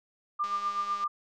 sine tone with tremolo, 1195 Hz, D6, 30 cents sharp, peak -25 dBFS, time 0.39-1.08 s, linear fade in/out 10 ms, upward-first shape triangle, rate 8 Hz, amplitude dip 75%
click train, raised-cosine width 0.2 ms, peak -29 dBFS, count 123, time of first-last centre 0.44-1.038 s, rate 204 Hz
effects none

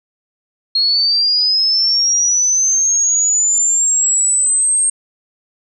sine linear sweep, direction up, 4264 to 8530 Hz, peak -11 dBFS, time 0.75-4.9 s, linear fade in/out 5 ms, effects none

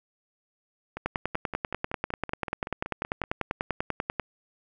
two click trains, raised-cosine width 0.5 ms, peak -12 / -19 dBFS, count 33 / 13, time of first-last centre 1.06-4.197 / 0.97-3.238 s, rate 10.2 / 5.29 Hz, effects none

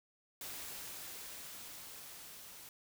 white noise with level ramp, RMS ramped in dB -45 to -53 dBFS, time 0.41-2.69 s, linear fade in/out 2 ms, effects none

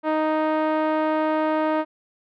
5% pulse tone with low-pass filter, 311.1 Hz, D#4, in tune, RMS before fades -22 dBFS, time 0.03-1.85 s, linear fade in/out 50 ms, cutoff 800 Hz, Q 0.98, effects none

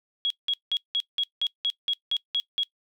sine tone bursts, 3317 Hz, G#7, 3 cents flat, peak -22 dBFS, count 11, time 0.25-2.633 s, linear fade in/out 0 ms, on 53 ms, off 180 ms, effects noise-tail reverb RT60 0.1 s tail -22 dB re dry

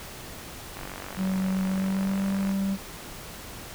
click train, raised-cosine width 0.5 ms, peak -22 dBFS, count 84, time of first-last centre 0.77-2.514 s, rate 47.6 Hz
triangle tone with pitch glide, 189 to 194.99 Hz, F#3 to G3, +37 to -9 cents, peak -22 dBFS, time 1.16-2.78 s, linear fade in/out 50 ms, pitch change +54 cents, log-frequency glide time 1.66-2.2 s
effects pink hiss -41 dBFS RMS until 3.74 s

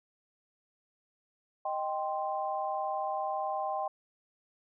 sine chord, C minor, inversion first, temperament equal, 622.3 / 784 / 1046.5 Hz, Eb5 / G5 / C6, 0 / 0 / 0 cents, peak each -36 / -33 / -37 dBFS, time 1.65-3.88 s, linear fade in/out 5 ms, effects none

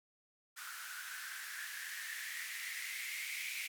violet noise with band-pass filter sweep, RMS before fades -44 dBFS, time 0.56-3.68 s, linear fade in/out 20 ms, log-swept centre 1400 to 2300 Hz, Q 7.6, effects none

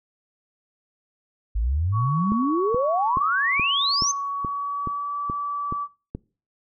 sine exponential sweep, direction up, 49.6 to 6420 Hz, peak -20 dBFS, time 1.55-4.12 s, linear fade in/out 10 ms
sine tone with pitch glide, 1122 to 1153.5 Hz, C#6 to D6, +21 to -31 cents, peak -25 dBFS, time 1.92-5.88 s, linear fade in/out 50 ms, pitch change +48 cents, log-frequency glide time 4.25-5.17 s
click train, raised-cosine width 3 ms, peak -17 dBFS, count 10, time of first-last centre 2.32-6.15 s, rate 2.35 Hz
effects noise-tail reverb RT60 0.4 s tail -24 dB re dry

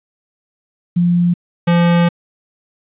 sine / square tone pair in turn, 174.61 / 172.01 Hz, F3 / F3, 0 / -26 cents, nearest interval unison, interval 26 cents, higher first, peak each -10 dBFS, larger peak neither, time 0.96-1.34 / 1.67-2.09 s, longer second, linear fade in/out 10 ms, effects resampled to 8000 Hz + 8-bit

